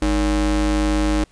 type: ring-modulated tone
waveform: square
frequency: 129 Hz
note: C3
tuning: 24 cents flat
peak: -14 dBFS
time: 0.02-1.24 s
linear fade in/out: 2 ms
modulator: 180 Hz
effects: pink hiss -56 dBFS RMS until 1.31 s + resampled to 22050 Hz